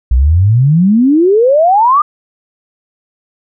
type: exponential sweep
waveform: sine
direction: up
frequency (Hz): 57.6 to 1233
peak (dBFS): -5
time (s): 0.11-2.02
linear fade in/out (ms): 5
effects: none